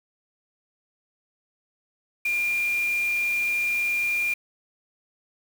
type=tone in noise; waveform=sine; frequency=2400 Hz; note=D7; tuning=37 cents sharp; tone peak=-22 dBFS; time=2.25-4.34 s; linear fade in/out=5 ms; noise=white; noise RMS=-40 dBFS; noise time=2.25-4.34 s; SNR=+15 dB; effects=none